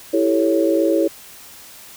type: chord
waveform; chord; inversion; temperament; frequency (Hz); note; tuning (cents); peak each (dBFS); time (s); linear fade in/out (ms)
sine; A dominant seventh; second; equal; 329.6 / 392 / 440 / 554.4; E4 / G4 / A4 / C#5; 0 / 0 / 0 / 0; -17 / -22 / -22 / -19; 0.13-1.08; 10
effects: white hiss -41 dBFS RMS until 1.96 s